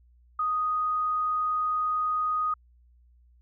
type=tone; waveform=sine; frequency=1244.5 Hz; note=D#6; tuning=in tune; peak=-24 dBFS; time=0.39-2.54 s; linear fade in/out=5 ms; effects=added 60 Hz sine -56 dBFS peak until 3.41 s